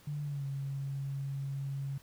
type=tone with pitch glide; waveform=sine; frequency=146.83 to 137.79 Hz; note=D3 to C#3; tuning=0 to -10 cents; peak=-34 dBFS; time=0.07-1.98 s; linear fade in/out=5 ms; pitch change=-110 cents; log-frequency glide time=0.23-0.46 s; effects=pink hiss -60 dBFS RMS until 2.02 s